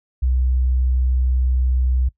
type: tone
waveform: sine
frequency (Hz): 63.4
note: B1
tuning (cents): +46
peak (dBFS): -15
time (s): 0.22-2.09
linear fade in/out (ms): 10
effects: noise-tail reverb RT60 0.1 s tail -19 dB re dry